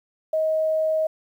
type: tone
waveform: sine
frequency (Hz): 631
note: D#5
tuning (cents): +24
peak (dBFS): -19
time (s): 0.33-1.07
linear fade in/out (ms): 5
effects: 9-bit